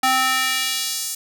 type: tone with high-pass filter sweep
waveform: square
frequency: 260.1 Hz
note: C4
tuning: 10 cents flat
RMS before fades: -21 dBFS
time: 0.03-1.15 s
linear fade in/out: 5 ms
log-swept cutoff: 800 to 7300 Hz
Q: 1.1
effects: none